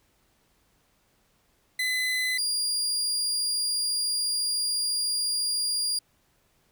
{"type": "tone pair in turn", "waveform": "30% pulse", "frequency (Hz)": [2017, 4818], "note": ["B6", "D8"], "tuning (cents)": [36, 43], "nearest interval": "octave + minor third", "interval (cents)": 1507, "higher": "second", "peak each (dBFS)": -22, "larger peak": "neither", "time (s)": [[1.79, 2.38], [2.38, 5.99]], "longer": "second", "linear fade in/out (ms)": 5, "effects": ["pink hiss -67 dBFS RMS until 6.71 s"]}